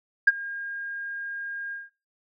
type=tone with ADSR envelope; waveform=sine; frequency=1617 Hz; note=G#6; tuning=47 cents flat; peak=-10 dBFS; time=0.27-1.9 s; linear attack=8 ms; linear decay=31 ms; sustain=-21 dB; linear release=180 ms; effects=noise-tail reverb RT60 0.3 s tail -25 dB re dry + tanh soft clip ceiling -6 dBFS